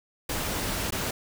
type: noise with dropouts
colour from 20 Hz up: pink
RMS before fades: -30 dBFS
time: 0.29-1.11 s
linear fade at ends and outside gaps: 5 ms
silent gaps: 0.907-0.922 s
effects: none